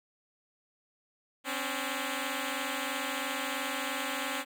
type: tone pair together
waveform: 5% pulse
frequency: 261.6 / 284.6 Hz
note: C4 / C#4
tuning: 0 / +46 cents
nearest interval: minor second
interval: 146 cents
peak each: -23 / -24 dBFS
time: 1.44-4.45 s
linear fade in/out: 50 ms
effects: none